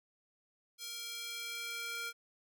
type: tone with high-pass filter sweep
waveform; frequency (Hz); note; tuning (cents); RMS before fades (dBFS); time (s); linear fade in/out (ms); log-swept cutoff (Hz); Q
square; 466.2; A#4; 0; -42; 0.78-2.13; 50; 4000 to 1600; 1.3
effects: none